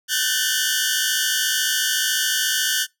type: tone cluster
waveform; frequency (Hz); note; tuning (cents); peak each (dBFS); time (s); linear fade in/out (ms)
15% pulse; 1496 / 1550 / 1771 / 2910 / 3249; F#6 / G6 / A6 / F#7 / G#7; +19 / -20 / +11 / -29 / -39; -19; 0.08-2.87; 50
effects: noise-tail reverb RT60 0.2 s tail -24 dB re dry